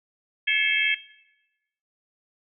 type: tone cluster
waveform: sine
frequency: 1710 / 2150 / 2233 / 2633 / 3212 Hz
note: A6 / C7 / C#7 / E7 / G7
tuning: -50 / +47 / +12 / -3 / +41 cents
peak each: -26 dBFS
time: 0.47-0.95 s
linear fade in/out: 10 ms
effects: noise-tail reverb RT60 0.9 s tail -17 dB re dry